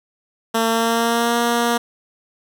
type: tone with pitch glide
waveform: 10% pulse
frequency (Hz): 226.6 to 236.4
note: A#3 to A#3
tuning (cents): -49 to +24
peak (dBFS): -8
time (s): 0.54-1.78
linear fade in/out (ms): 10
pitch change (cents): +73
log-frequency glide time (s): 0.68-1.38
effects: none